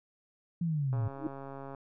sine linear sweep, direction down, 174.61 to 104.2 Hz, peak -28 dBFS, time 0.61-1.08 s, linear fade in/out 5 ms
click train, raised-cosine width 1 ms, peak -30 dBFS, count 113, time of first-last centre 0.93-1.748 s, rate 137 Hz
sine tone with exponential growth, 309.5 Hz, D#4, 9 cents flat, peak -26 dBFS, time 1.15-1.27 s, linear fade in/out 2 ms, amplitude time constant 26 ms
effects none

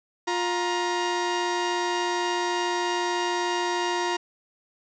sawtooth tone pair together, 353 / 942.4 Hz, F4 / A#5, +19 / +19 cents, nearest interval octave + perfect fourth, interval 1700 cents, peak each -23 dBFS, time 0.27-4.17 s, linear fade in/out 10 ms, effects resampled to 16000 Hz + 9-bit

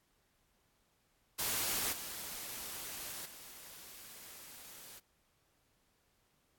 white noise with level steps, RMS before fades -35 / -44 / -52 dBFS, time 1.38-5 s, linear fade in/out 20 ms, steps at 1.92 / 3.25 s, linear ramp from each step 10 ms, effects pink hiss -75 dBFS RMS until 6.58 s + AAC 64 kbps

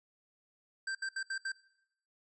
square tone bursts at uneven times, 1568 Hz, G6, in tune, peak -35 dBFS, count 5, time 0.87-0.95 / 1.02-1.09 / 1.16-1.23 / 1.3-1.38 / 1.45-1.52 s, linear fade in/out 5 ms, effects noise-tail reverb RT60 0.8 s tail -21 dB re dry + resampled to 22050 Hz

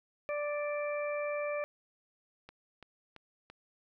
harmonic tone, 587.3 Hz, D5, in tune, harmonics 1 / 2 / 3 / 4, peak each -33 / -42 / -46 / -42 dBFS, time 0.29-1.64 s, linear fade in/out 0 ms
click train, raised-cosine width 0.3 ms, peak -33 dBFS, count 4, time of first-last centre 2.49-3.5 s, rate 2.97 Hz
effects none

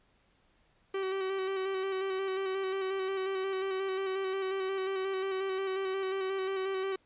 45% pulse tone with vibrato, 383.3 Hz, G4, 39 cents flat, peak -31 dBFS, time 0.94-6.96 s, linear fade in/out 5 ms, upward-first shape square, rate 5.6 Hz, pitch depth 22 cents each way, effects pink hiss -69 dBFS RMS until 7.05 s + resampled to 8000 Hz

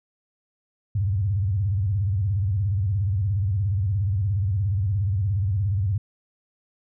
sine tone with vibrato, 98 Hz, G2, in tune, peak -20 dBFS, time 0.95-5.98 s, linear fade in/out 5 ms, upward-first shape square, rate 17 Hz, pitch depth 150 cents each way, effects none

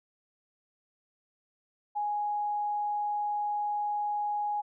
sine tone, 830.6 Hz, G#5, in tune, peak -28 dBFS, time 1.95-4.62 s, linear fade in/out 20 ms, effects none

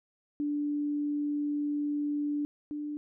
sine tone pair in turn, 292.7 / 296.1 Hz, D4 / D4, -6 / +14 cents, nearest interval unison, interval 20 cents, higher second, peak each -28 / -33 dBFS, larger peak first, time 0.4-2.45 / 2.71-2.97 s, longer first, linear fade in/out 0 ms, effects none

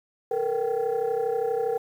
sine tone cluster, 445.3 / 477.7 / 775 Hz, A4 / A#4 / G5, +21 / +42 / -20 cents, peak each -26 / -25 / -30 dBFS, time 0.31-1.78 s, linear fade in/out 5 ms, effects tanh soft clip ceiling -18 dBFS + 9-bit

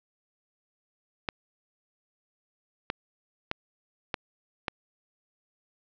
clicks, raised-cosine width 0.3 ms, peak -12 dBFS, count 5, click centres 1.288 / 2.901 / 3.514 / 4.142 / 4.682 s, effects low-pass 5000 Hz 12 dB/octave

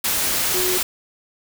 sine tone in noise, 365.8 Hz, F#4, 20 cents flat, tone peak -23 dBFS, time 0.54-0.78 s, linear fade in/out 5 ms, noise white, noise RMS -21 dBFS, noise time 0.04-0.83 s, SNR -5 dB, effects none

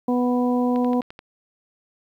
harmonic tone, 246.9 Hz, B3, in tune, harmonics 1 / 2 / 3 / 4, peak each -19 / -25 / -29 / -31 dBFS, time 0.08-1.01 s, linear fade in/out 5 ms
click train, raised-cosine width 0.3 ms, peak -23 dBFS, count 6, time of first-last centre 0.76-1.191 s, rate 11.6 Hz
effects 9-bit

